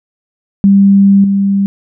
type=tone with level steps; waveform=sine; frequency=197.7 Hz; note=G3; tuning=15 cents sharp; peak=-3 / -8 dBFS; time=0.64-1.66 s; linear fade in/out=0 ms; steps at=1.24 s; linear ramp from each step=2 ms; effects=none